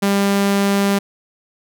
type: tone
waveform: sawtooth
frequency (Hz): 199.2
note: G3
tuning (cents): +28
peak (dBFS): -10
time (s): 0.02-0.99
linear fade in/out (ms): 10
effects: none